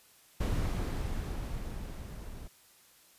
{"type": "noise with level ramp", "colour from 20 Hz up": "brown", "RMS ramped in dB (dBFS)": [-29, -45], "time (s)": [0.4, 2.48], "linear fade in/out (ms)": 10, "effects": ["white hiss -61 dBFS RMS until 3.18 s", "resampled to 32000 Hz"]}